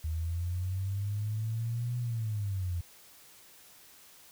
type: linear two-way sweep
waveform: sine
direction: up then down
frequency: 77.78 to 122.8 to 84.3 Hz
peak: -30 dBFS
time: 0.04-2.81 s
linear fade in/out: 5 ms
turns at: 1.98 s
effects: white hiss -56 dBFS RMS until 4.31 s